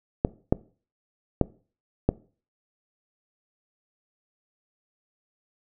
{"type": "clicks", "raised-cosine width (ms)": 2, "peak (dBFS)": -5, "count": 4, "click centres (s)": [0.249, 0.525, 1.413, 2.09], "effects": ["noise-tail reverb RT60 0.4 s tail -21 dB re dry"]}